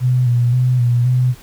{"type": "tone with vibrato", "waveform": "sine", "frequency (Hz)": 123.47, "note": "B2", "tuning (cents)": 0, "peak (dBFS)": -11, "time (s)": [0, 1.35], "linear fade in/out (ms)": 50, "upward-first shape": "square", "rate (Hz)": 1.9, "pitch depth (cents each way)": 38, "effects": ["pink hiss -43 dBFS RMS until 1.42 s"]}